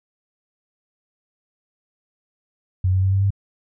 sine tone with pitch steps, 92.5 / 94.06 / 95.65 / 97.27 / 98.91 Hz, F#2 / F#2 / G2 / G2 / G2, 0 / +29 / -42 / -13 / +16 cents, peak -15 dBFS, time 2.84-3.305 s, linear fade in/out 5 ms, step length 93 ms, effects none

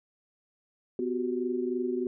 sine tone cluster, 250.2 / 365.2 / 388.4 Hz, B3 / F#4 / G4, +23 / -23 / -16 cents, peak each -32 / -30 / -35 dBFS, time 0.99-2.07 s, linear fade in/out 2 ms, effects none

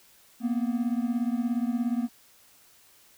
triangle beating tone pair, 233.1 / 250.1 Hz, A#3 / B3, 0 / +22 cents, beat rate 17 Hz, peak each -25 / -27 dBFS, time 0.4-2.09 s, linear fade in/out 50 ms, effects white hiss -58 dBFS RMS until 3.17 s

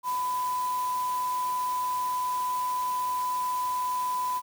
sine tone in noise, 1000 Hz, B5, 21 cents sharp, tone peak -26 dBFS, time 0.03-4.42 s, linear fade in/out 50 ms, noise white, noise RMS -42 dBFS, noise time 0.03-4.42 s, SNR +13 dB, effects none

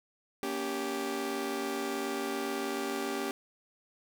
sawtooth chord, G diminished, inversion first, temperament just, 235.2 / 282.2 / 392 Hz, Bb3 / Db4 / G4, +16 / +31 / 0 cents, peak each -36 / -33 / -31 dBFS, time 0.43-3.31 s, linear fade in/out 0 ms, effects none

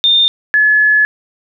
sine tone pair in turn, 3623 / 1709.8 Hz, A7 / G#6, +50 / +50 cents, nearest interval octave + minor second, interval 1300 cents, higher first, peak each -7 dBFS, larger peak neither, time 0.04-0.28 / 0.54-1.05 s, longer second, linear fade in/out 0 ms, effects none

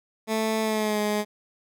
15% pulse tone with pitch glide, 220 to 209.7 Hz, A3 to G#3, 0 to +17 cents, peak -17 dBFS, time 0.27-1.25 s, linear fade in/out 50 ms, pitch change -83 cents, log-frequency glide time 0.62-1 s, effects none

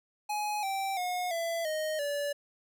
square tone with pitch steps, 839 / 778.3 / 722 / 669.8 / 621.3 / 576.4 Hz, G#5 / G5 / F#5 / E5 / D#5 / D5, +17 / -13 / -43 / +27 / -3 / -33 cents, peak -31 dBFS, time 0.29-2.33 s, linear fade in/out 10 ms, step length 340 ms, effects none

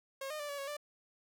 sawtooth tone with pitch steps, 542 / 611 / 586 / 569 / 553 / 589 Hz, C#5 / D#5 / D5 / C#5 / C#5 / D5, -39 / -32 / -4 / +45 / -4 / +5 cents, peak -35 dBFS, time 0.21-0.768 s, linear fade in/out 5 ms, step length 93 ms, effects none

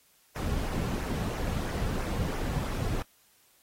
brown noise with flanger, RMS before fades -31 dBFS, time 0.36-3.02 s, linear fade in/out 0 ms, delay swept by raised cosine 0.23 to 3.33 ms, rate 3 Hz, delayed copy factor -0.55, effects white hiss -64 dBFS RMS until 3.62 s + AAC 48 kbps

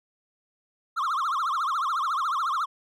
triangle tone with vibrato, 1203 Hz, D6, 41 cents sharp, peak -22 dBFS, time 0.96-2.66 s, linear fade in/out 20 ms, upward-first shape triangle, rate 14 Hz, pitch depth 280 cents each way, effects none

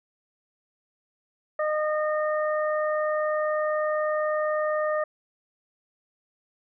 harmonic tone, 612 Hz, D#5, 29 cents flat, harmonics 1 / 2 / 3, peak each -24 / -30 / -34 dBFS, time 1.59-5.04 s, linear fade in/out 5 ms, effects none

